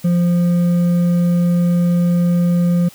triangle tone with hard clipping, 174.4 Hz, F3, 2 cents flat, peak -13 dBFS, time 0.04-2.89 s, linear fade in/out 10 ms, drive 8 dB, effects white hiss -43 dBFS RMS until 2.94 s

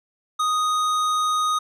sine tone with hard clipping, 1244.5 Hz, D#6, in tune, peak -21 dBFS, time 0.39-1.59 s, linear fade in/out 10 ms, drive 13 dB, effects none

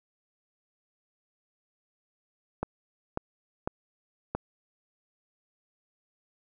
clicks, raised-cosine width 1 ms, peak -15 dBFS, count 4, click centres 2.63 / 3.174 / 3.675 / 4.35 s, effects none

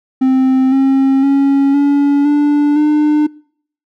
triangle tone with pitch steps, 261.6 / 269 / 276.5 / 284.3 / 292.3 / 300.5 Hz, C4 / C4 / C#4 / C#4 / D4 / D4, 0 / +48 / -4 / +44 / -8 / +40 cents, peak -6 dBFS, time 0.21-3.27 s, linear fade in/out 10 ms, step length 510 ms, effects noise-tail reverb RT60 0.6 s tail -25 dB re dry

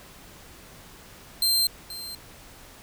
sawtooth tone with echo, 4149 Hz, C8, 15 cents flat, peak -17 dBFS, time 1.42-1.67 s, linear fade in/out 2 ms, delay 480 ms, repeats 1, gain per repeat -15 dB, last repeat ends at 2.15 s, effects pink hiss -48 dBFS RMS until 2.82 s

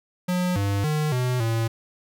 square tone with pitch steps, 180.2 / 100 / 152.4 / 125.7 / 113.8 Hz, F#3 / G2 / D#3 / B2 / A#2, -45 / +35 / -36 / +31 / -41 cents, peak -22 dBFS, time 0.28-1.68 s, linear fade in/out 10 ms, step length 280 ms, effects none

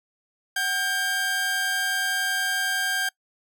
sawtooth tone pair together, 753.1 / 1597 Hz, F#5 / G6, +30 / +32 cents, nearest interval octave + minor second, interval 1302 cents, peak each -29 / -20 dBFS, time 0.56-3.09 s, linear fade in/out 5 ms, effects noise-tail reverb RT60 0.1 s tail -23 dB re dry

